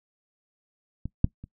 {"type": "clicks", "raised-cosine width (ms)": 5, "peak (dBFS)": [-20, -6, -28], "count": 3, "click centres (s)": [1.056, 1.244, 1.44], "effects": ["noise-tail reverb RT60 0.1 s tail -21 dB re dry"]}